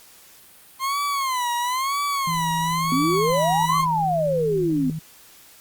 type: tone with vibrato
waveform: 40% pulse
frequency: 1046.5 Hz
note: C6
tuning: in tune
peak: -21 dBFS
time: 0.79-3.86 s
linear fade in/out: 50 ms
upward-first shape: sine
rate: 1 Hz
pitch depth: 160 cents each way
type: tone with pitch glide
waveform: sine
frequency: 164.81 to 158.37 Hz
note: E3 to D#3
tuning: 0 to +31 cents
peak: -26 dBFS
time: 2.27-4.99 s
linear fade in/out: 5 ms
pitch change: -69 cents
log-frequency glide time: 2.94-4.81 s
type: exponential two-way sweep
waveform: sine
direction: up then down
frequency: 246.9 to 1153 to 246.9 Hz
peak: -19 dBFS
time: 2.92-4.9 s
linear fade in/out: 2 ms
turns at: 3.76 s
effects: white hiss -49 dBFS RMS until 5.6 s + Opus 48 kbps